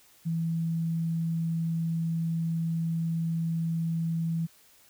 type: tone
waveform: sine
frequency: 164.81 Hz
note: E3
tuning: in tune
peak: -26 dBFS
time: 0.25-4.47 s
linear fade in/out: 20 ms
effects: white hiss -59 dBFS RMS until 4.89 s